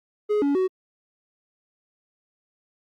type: tone with pitch steps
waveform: triangle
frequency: 419.4 / 283.2 / 374 Hz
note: G#4 / C#4 / F#4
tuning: +17 / +37 / +19 cents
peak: -17 dBFS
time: 0.29-0.68 s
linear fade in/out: 20 ms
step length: 130 ms
effects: Opus 48 kbps